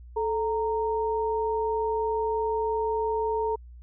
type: tone pair together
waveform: sine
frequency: 436.9 / 925.8 Hz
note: A4 / A#5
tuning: -12 / -12 cents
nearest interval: octave + minor second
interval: 1300 cents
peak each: -26 / -28 dBFS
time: 0.16-3.56 s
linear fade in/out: 10 ms
effects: added 60 Hz sine -43 dBFS peak until 3.82 s